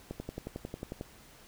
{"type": "click train", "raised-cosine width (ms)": 2, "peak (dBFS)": -24, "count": 11, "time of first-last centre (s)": [0.11, 1.011], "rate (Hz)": 11.1, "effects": ["pink hiss -56 dBFS RMS until 1.47 s"]}